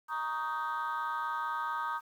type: chord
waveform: sine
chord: Eb dominant seventh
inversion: second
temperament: just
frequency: 933.4 / 1120.1 / 1244.5 / 1555.6 Hz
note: Bb5 / Db6 / Eb6 / G6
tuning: +2 / +18 / 0 / -14 cents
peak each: -35 / -40 / -34 / -38 dBFS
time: 0.08-2.01 s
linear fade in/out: 50 ms
effects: tanh soft clip ceiling -26 dBFS + 10-bit